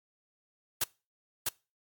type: noise with echo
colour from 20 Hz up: white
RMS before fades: -28 dBFS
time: 0.81-0.84 s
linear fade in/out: 5 ms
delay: 650 ms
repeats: 1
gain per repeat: -2 dB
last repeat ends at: 1.49 s
effects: noise-tail reverb RT60 0.3 s tail -24 dB re dry + MP3 96 kbps

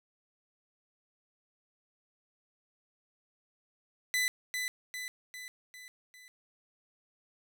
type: tone with echo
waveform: sawtooth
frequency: 2000 Hz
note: B6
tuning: 21 cents sharp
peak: -24 dBFS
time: 4.14-4.28 s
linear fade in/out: 0 ms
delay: 400 ms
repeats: 5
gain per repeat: -5 dB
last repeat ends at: 6.28 s
effects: none

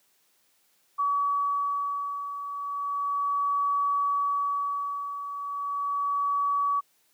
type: beating tone pair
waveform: sine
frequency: 1137 / 1137.35 Hz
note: C#6 / C#6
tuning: +44 / +44 cents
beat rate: 0.35 Hz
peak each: -32 / -26 dBFS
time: 0.98-6.81 s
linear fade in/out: 20 ms
effects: white hiss -67 dBFS RMS until 7.13 s + high-pass 150 Hz 12 dB/octave

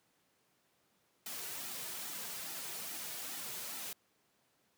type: noise with flanger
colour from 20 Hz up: white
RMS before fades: -43 dBFS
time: 1.26-3.93 s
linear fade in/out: 2 ms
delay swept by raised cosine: 1.8 to 3.8 ms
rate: 2.4 Hz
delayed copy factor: -0.55
effects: pink hiss -74 dBFS RMS until 4.77 s + high-pass 150 Hz 12 dB/octave

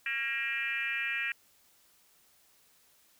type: tone with frequency modulation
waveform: sine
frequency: 2135 Hz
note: C7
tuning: 34 cents sharp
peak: -30 dBFS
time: 0.06-1.32 s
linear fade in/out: 2 ms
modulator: 251 Hz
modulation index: 2.2
effects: white hiss -65 dBFS RMS until 3.19 s

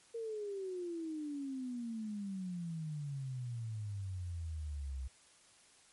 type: exponential sweep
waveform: sine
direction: down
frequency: 466.2 to 63.8 Hz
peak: -38 dBFS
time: 0.14-5.08 s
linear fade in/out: 10 ms
effects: white hiss -64 dBFS RMS until 5.92 s + MP3 48 kbps

